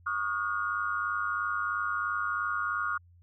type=tone cluster; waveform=sine; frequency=1120 / 1223 / 1431 Hz; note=C#6 / D#6 / F6; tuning=+18 / -30 / +42 cents; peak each=-35 / -33 / -31 dBFS; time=0.06-2.98 s; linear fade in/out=10 ms; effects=added 87 Hz sine -55 dBFS peak until 3.22 s